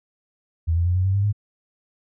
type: tone with pitch steps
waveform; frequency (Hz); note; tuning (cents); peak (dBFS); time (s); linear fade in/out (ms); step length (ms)
sine; 82.3 / 85.5 / 88.82 / 92.27 / 95.86 / 99.58 / 103.45; E2 / F2 / F2 / F#2 / G2 / G2 / G#2; -2 / -36 / +30 / -4 / -38 / +28 / -6; -17; 0.67-1.328; 20; 94
effects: none